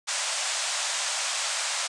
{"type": "band-pass noise", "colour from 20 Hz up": "white", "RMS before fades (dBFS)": -29, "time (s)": [0.07, 1.88], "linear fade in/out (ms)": 20, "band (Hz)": [580, 8700], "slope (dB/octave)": 48, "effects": ["resampled to 24000 Hz"]}